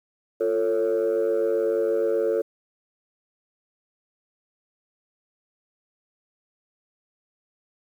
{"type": "chord", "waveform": "sine", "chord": "F augmented", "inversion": "none", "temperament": "equal with one note detuned", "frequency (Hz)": [349.2, 447.7, 554.4], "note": ["F4", "A4", "C#5"], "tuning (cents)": [0, 30, 0], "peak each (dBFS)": [-26, -21, -24], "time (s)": [0.4, 2.42], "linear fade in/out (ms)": 10, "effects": ["tanh soft clip ceiling -16 dBFS", "9-bit"]}